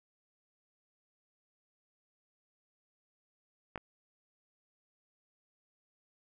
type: clicks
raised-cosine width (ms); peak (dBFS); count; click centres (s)
0.5; -22 / -29; 2; 3.758 / 3.777
effects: none